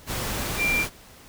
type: tone in noise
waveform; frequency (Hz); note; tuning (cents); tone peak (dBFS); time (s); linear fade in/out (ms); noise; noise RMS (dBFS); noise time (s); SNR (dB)
sine; 2369; D7; +14; -21; 0.57-0.86; 50; pink; -29; 0.06-0.9; +5
effects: pink hiss -49 dBFS RMS until 1.28 s